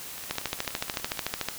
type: two click trains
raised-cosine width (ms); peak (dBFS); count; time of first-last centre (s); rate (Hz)
0.2; -10 / -22; 17 / 18; 0.31-1.486 / 0.18-1.174; 13.6 / 17.1
effects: white hiss -40 dBFS RMS until 1.58 s